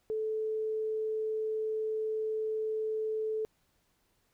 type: tone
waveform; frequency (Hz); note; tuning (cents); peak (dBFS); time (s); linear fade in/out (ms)
sine; 436; A4; -16; -30; 0.1-3.45; 0
effects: pink hiss -73 dBFS RMS until 4.33 s